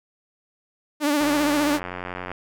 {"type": "tone with vibrato", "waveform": "sawtooth", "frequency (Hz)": 293.7, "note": "D4", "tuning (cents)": 0, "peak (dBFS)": -15, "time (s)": [1, 1.8], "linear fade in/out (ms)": 50, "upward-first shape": "triangle", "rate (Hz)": 15, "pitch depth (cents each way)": 72}
{"type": "click train", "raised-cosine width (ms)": 0.5, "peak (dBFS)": -16, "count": 101, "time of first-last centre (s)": [1.21, 2.316], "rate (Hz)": 90.4}
{"effects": []}